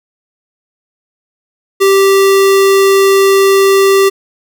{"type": "tone", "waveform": "square", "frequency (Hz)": 390.8, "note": "G4", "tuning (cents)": -5, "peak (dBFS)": -6, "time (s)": [1.8, 4.1], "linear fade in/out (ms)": 20, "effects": []}